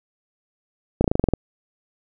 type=slowing click train; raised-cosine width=2 ms; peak=-4 dBFS; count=9; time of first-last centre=1.01-1.337 s; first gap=33 ms; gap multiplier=1.06; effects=none